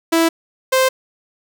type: tone pair in turn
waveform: sawtooth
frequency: 329.6 / 522 Hz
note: E4 / C5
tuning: 0 / -4 cents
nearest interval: minor sixth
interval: 796 cents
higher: second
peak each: -8 dBFS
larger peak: neither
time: 0.12-0.29 / 0.72-0.89 s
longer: neither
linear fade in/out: 10 ms
effects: none